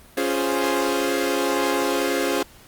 sawtooth chord, Db major seventh, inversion none, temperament equal, 277.2 / 349.2 / 415.3 / 523.3 Hz, Db4 / F4 / Ab4 / C5, 0 / 0 / 0 / 0 cents, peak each -22 dBFS, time 0.17-2.43 s, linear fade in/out 5 ms, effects pink hiss -49 dBFS RMS until 2.67 s + Opus 32 kbps

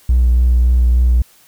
triangle tone with vibrato, 61 Hz, B1, 21 cents flat, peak -5 dBFS, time 0.09-1.22 s, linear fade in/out 5 ms, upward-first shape triangle, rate 3.5 Hz, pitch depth 26 cents each way, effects tanh soft clip ceiling -5 dBFS + white hiss -49 dBFS RMS until 1.47 s

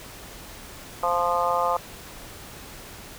harmonic tone, 174.3 Hz, F3, 3 cents flat, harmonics 3 / 4 / 5 / 6 / 7, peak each -27 / -27 / -27 / -27 / -27 dBFS, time 1.03-1.77 s, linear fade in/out 2 ms, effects pink hiss -42 dBFS RMS until 3.18 s

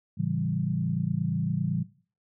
sine chord, A dominant seventh, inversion none, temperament equal with one note detuned, 110 / 138.59 / 166.25 / 196 Hz, A2 / C#3 / E3 / G3, 0 / 0 / +15 / 0 cents, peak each -33 / -30 / -29 / -33 dBFS, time 0.17-1.84 s, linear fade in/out 20 ms, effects noise-tail reverb RT60 0.4 s tail -17 dB re dry

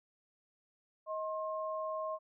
sine tone pair together, 631 / 1067.1 Hz, D#5 / C6, +24 / +34 cents, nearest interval major sixth, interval 910 cents, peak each -37 / -39 dBFS, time 1.06-2.19 s, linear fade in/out 50 ms, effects none

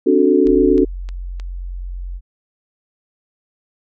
sine chord, D dominant seventh, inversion third, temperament equal with one note detuned, 266.4 / 293.7 / 370 / 440 Hz, C4 / D4 / F#4 / A4, +31 / 0 / 0 / 0 cents, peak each -17 / -15 / -14 / -16 dBFS, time 0.06-0.85 s, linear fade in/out 10 ms
sine tone, 44.67 Hz, F1, 40 cents sharp, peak -24 dBFS, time 0.44-2.21 s, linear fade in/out 50 ms
click train, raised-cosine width 0.2 ms, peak -20 dBFS, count 4, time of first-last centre 0.47-1.399 s, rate 3.23 Hz
effects none

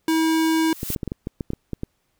square tone, 321.6 Hz, E4, 43 cents flat, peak -18 dBFS, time 0.08-0.73 s, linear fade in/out 2 ms
blue noise with exponential growth, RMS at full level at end -25 dBFS, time 0.49-0.95 s, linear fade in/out 1 ms, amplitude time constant 98 ms
clicks, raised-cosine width 3 ms, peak -14 dBFS, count 12, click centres 0.831 / 0.903 / 0.962 / 1.032 / 1.077 / 1.119 / 1.271 / 1.408 / 1.504 / 1.534 / 1.733 / 1.834 s
effects pink hiss -70 dBFS RMS until 2.19 s

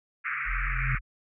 white band-pass noise, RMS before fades -32 dBFS, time 0.24-0.99 s, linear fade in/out 20 ms, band 1200 to 2400 Hz, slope 96 dB/octave
sine tone with exponential growth, 130 Hz, C3, 11 cents flat, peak -25 dBFS, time 0.3-0.95 s, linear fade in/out 0 ms, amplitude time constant 140 ms
sine tone, 42 Hz, E1, 33 cents sharp, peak -28 dBFS, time 0.45-1.01 s, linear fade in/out 50 ms
effects none

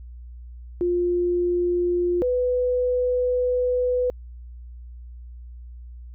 sine tone pair in turn, 352.1 / 497.9 Hz, F4 / B4, +14 / +14 cents, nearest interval tritone, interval 600 cents, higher second, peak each -19 dBFS, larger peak neither, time 0.81-2.22 / 2.22-4.1 s, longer second, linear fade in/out 0 ms, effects added 60 Hz sine -37 dBFS peak until 6.14 s

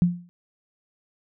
sine tone with exponential decay, 175.2 Hz, F3, 6 cents sharp, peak -12 dBFS, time 0.02-0.29 s, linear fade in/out 0 ms, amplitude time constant 57 ms, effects none

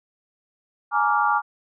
sine chord, Bb dominant seventh, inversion third, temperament just, 839.1 / 932.3 / 1165.4 / 1398.5 Hz, Ab5 / Bb5 / D6 / F6, +18 / 0 / -14 / +2 cents, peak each -22 / -25 / -22 / -24 dBFS, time 0.91-1.42 s, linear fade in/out 50 ms, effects none

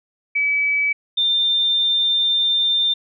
sine tone pair in turn, 2290 / 3595 Hz, D7 / A7, -44 / +36 cents, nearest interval minor sixth, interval 780 cents, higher second, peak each -16 / -15 dBFS, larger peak second, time 0.35-0.93 / 1.17-2.94 s, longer second, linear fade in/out 10 ms, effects none

